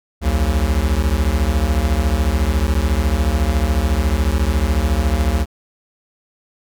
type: beating tone pair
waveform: square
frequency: 62.7 / 76.7 Hz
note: B1 / D#2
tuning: +27 / -24 cents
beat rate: 14 Hz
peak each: -18 dBFS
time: 0.21-5.46 s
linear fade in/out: 50 ms
effects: none